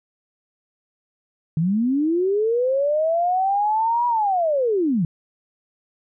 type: linear two-way sweep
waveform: sine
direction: up then down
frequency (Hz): 150.8 to 974 to 150.8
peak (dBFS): -17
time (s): 1.57-5.05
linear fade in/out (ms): 2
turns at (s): 4.07
effects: none